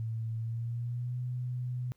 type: tone with pitch glide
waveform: sine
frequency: 112.8 to 124.44 Hz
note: A2 to B2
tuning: +44 to +14 cents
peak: -32 dBFS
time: 0-1.92 s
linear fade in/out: 0 ms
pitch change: +170 cents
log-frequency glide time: 0.38-1.18 s
effects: pink hiss -73 dBFS RMS until 1.96 s